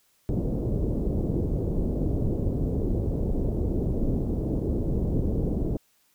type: low-pass noise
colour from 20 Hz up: pink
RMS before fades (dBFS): -26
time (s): 0.29-5.77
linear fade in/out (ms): 0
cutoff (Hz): 460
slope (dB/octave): 24
effects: white hiss -66 dBFS RMS until 6.14 s